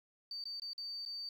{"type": "tone with dropouts", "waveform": "sine", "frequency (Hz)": 4600, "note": "D8", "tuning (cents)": -37, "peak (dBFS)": -40, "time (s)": [0.31, 1.29], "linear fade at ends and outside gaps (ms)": 2, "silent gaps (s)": [[0.44, 0.454], [0.599, 0.619], [0.733, 0.779], [1.052, 1.06]], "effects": ["11-bit"]}